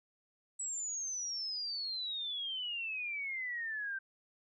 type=exponential sweep; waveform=sine; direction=down; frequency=7902 to 1550 Hz; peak=-36 dBFS; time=0.59-3.99 s; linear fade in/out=10 ms; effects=none